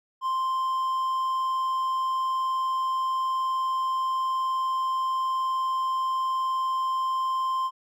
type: tone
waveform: triangle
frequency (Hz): 1046.5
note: C6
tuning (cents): 0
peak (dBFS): -22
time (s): 0.21-7.71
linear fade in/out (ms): 50
effects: none